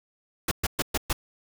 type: noise bursts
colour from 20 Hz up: pink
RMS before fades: -25 dBFS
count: 5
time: 0.48-1.13 s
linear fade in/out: 5 ms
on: 34 ms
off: 120 ms
effects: none